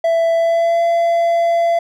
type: tone with pitch glide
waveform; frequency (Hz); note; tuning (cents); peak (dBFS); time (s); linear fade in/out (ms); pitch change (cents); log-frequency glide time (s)
triangle; 664 to 678.3; E5 to E5; +12 to +49; -10; 0.04-1.79; 5; +37; 0.35-0.83
effects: none